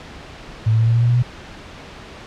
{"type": "tone with pitch steps", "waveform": "sine", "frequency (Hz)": [110, 111.73, 113.49, 115.27, 117.08, 118.92, 120.79, 122.69], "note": ["A2", "A2", "A#2", "A#2", "A#2", "A#2", "B2", "B2"], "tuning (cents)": [0, 27, -46, -19, 8, 35, -38, -11], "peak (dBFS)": -12, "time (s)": [0.66, 1.228], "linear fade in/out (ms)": 10, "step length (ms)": 71, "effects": ["pink hiss -37 dBFS RMS until 2.26 s", "low-pass 4000 Hz 12 dB/octave"]}